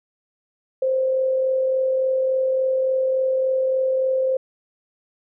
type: tone with amplitude modulation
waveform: sine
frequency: 523.3 Hz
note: C5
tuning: in tune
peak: -16 dBFS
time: 0.82-4.37 s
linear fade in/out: 5 ms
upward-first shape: sine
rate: 43.5 Hz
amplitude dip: 30%
effects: none